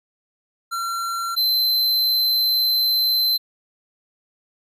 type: tone pair in turn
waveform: square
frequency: 1365 / 4081 Hz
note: F6 / C8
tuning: -40 / -44 cents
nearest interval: octave + perfect fifth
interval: 1896 cents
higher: second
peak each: -24 / -17 dBFS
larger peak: second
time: 0.71-1.36 / 1.36-3.38 s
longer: second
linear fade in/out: 20 ms
effects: resampled to 32000 Hz